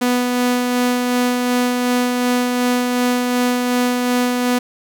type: tone with tremolo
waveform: sawtooth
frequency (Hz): 246.9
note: B3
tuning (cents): 0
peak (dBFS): -10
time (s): 0.01-4.59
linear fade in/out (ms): 10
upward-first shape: sine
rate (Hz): 2.7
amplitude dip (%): 30
effects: none